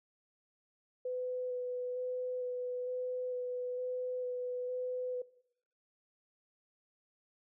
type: tone with vibrato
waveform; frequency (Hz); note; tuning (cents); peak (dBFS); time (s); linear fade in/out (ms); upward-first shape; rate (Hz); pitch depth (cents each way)
sine; 500; B4; +21; -34; 1.05-5.22; 5; square; 1.1; 10
effects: noise-tail reverb RT60 0.7 s tail -19 dB re dry